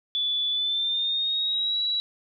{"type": "tone with pitch glide", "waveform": "sine", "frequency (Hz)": [3461, 3907], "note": ["A7", "B7"], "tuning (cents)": [-29, -19], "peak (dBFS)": -23, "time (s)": [0.15, 2], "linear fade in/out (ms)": 0, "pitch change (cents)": 210, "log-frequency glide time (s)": [0.5, 1.8], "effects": []}